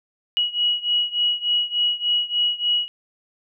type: beating tone pair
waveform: sine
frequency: 2911 / 2914.4 Hz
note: F#7 / F#7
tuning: -29 / -27 cents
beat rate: 3.4 Hz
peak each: -21 / -23 dBFS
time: 0.37-2.88 s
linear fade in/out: 0 ms
effects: none